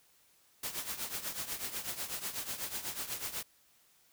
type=noise with tremolo; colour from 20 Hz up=white; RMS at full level=-36 dBFS; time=0.63-3.43 s; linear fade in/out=5 ms; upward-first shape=triangle; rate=8.1 Hz; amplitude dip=80%; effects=white hiss -67 dBFS RMS until 4.12 s